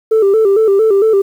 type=tone with vibrato; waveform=sine; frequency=417.1 Hz; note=G#4; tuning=7 cents sharp; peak=-5 dBFS; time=0.11-1.22 s; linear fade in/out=10 ms; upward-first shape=square; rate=4.4 Hz; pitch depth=98 cents each way; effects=tanh soft clip ceiling -5 dBFS + 7-bit